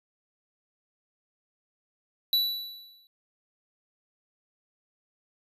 square tone with exponential decay, 3947 Hz, B7, 2 cents flat, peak -20 dBFS, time 2.33-3.07 s, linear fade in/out 1 ms, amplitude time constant 160 ms, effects resampled to 32000 Hz

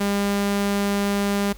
sawtooth tone, 201.2 Hz, G3, 45 cents sharp, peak -16 dBFS, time 0-1.53 s, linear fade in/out 10 ms, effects added 50 Hz sine -41 dBFS peak until 1.57 s + pink hiss -49 dBFS RMS until 1.57 s

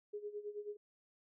sine tone with tremolo, 415.3 Hz, G#4, in tune, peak -39 dBFS, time 0.13-0.77 s, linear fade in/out 10 ms, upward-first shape sine, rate 9.3 Hz, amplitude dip 80%, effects none

